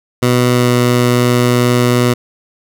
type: tone with pitch glide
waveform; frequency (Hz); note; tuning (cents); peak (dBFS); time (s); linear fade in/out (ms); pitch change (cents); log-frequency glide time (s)
15% pulse; 123.47 to 122.55; B2 to B2; 0 to -13; -3; 0.22-2.14; 10; -13; 0.49-0.73
effects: none